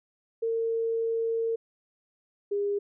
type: tone pair in turn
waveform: sine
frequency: 455.5 / 405.8 Hz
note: A#4 / G#4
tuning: -40 / -40 cents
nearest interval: major second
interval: 200 cents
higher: first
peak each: -25 dBFS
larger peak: neither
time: 0.42-1.56 / 2.51-2.79 s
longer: first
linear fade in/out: 10 ms
effects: none